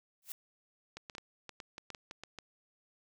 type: noise with exponential growth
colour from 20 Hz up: blue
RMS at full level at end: -37 dBFS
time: 0.22-0.32 s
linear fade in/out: 2 ms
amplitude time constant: 20 ms
type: clicks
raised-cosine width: 0.2 ms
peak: -27 dBFS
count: 12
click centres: 0.97 / 1.098 / 1.151 / 1.182 / 1.493 / 1.602 / 1.781 / 1.903 / 1.948 / 2.111 / 2.236 / 2.387 s
effects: none